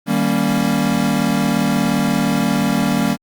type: chord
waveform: square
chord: Eb dominant seventh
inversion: none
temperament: equal with one note detuned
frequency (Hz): 155.56 / 196 / 233.1 / 278.8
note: Eb3 / G3 / Bb3 / Db4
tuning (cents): 0 / 0 / 0 / +10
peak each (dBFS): -24 / -20 / -20 / -22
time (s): 0.06-3.17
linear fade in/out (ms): 50
effects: Opus 32 kbps